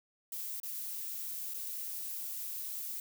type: noise with dropouts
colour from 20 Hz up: violet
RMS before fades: -40 dBFS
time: 0.32-3 s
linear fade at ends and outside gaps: 2 ms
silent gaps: 0.601-0.632 / 1.538-1.542 s
effects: none